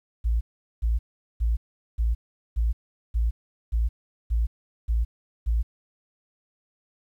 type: tone bursts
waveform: sine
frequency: 56.6 Hz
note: A1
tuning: 50 cents sharp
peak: -19 dBFS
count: 10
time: 0.24-5.63 s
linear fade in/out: 20 ms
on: 170 ms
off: 410 ms
effects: tanh soft clip ceiling -15 dBFS + 10-bit